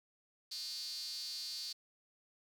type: tone with high-pass filter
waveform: sawtooth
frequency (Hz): 305.4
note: D#4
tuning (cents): -32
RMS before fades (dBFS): -43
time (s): 0.51-1.73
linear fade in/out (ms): 10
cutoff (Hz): 4500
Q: 9
effects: none